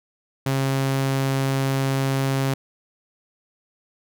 sawtooth tone, 135.2 Hz, C#3, 43 cents flat, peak -16 dBFS, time 0.46-2.54 s, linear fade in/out 5 ms, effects none

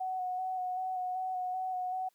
sine tone with vibrato, 740 Hz, F#5, in tune, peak -32 dBFS, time 0-2.09 s, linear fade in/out 10 ms, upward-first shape square, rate 2.6 Hz, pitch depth 18 cents each way, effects white hiss -74 dBFS RMS until 2.14 s + high-pass 200 Hz 12 dB/octave

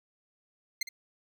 20% pulse tone with echo, 2097 Hz, C7, 3 cents sharp, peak -23 dBFS, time 0.81-0.83 s, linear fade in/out 5 ms, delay 60 ms, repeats 1, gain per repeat -11 dB, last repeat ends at 0.89 s, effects none

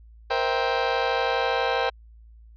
30% pulse chord, C dominant seventh, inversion third, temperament just, 470.9 / 523.3 / 654.1 / 784.9 Hz, Bb4 / C5 / E5 / G5, +18 / 0 / -14 / +2 cents, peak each -25 / -25 / -28 / -24 dBFS, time 0.3-1.9 s, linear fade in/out 10 ms, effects added 56 Hz sine -46 dBFS peak until 2.56 s + resampled to 11025 Hz

